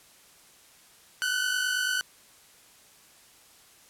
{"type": "tone pair together", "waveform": "sawtooth", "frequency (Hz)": [1468, 1517.1], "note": ["F#6", "F#6"], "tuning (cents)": [-14, 43], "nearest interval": "minor second", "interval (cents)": 57, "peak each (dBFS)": [-26, -24], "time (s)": [1.22, 2.01], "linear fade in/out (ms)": 0, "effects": ["white hiss -56 dBFS RMS until 3.89 s", "low-pass 12000 Hz 12 dB/octave"]}